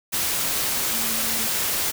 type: tone in noise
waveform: sine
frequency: 226 Hz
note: A3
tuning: 47 cents sharp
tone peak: -35 dBFS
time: 0.92-1.48 s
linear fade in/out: 20 ms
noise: white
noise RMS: -24 dBFS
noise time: 0.12-1.92 s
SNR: -14 dB
effects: none